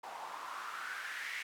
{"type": "noise with band-pass filter sweep", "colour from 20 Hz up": "white", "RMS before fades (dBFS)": -43, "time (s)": [0.03, 1.43], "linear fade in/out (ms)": 10, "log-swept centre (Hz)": [800, 2100], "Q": 4.3, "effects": []}